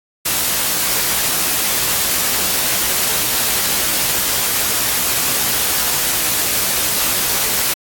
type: noise with comb filter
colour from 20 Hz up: white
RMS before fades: -17 dBFS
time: 0.25-7.74 s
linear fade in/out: 10 ms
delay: 16 ms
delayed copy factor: +0.55
effects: AAC 64 kbps